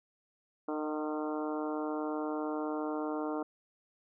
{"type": "harmonic tone with a mistuned harmonic", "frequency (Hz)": 152.4, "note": "D#3", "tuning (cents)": -36, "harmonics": [2, 3, 4, 5, 6, 7, 8, 9], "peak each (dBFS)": [-35, -39, -41, -43, -45, -46, -47, -48], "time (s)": [0.68, 3.43], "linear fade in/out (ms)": 5, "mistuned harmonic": 4, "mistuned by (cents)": 21, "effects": []}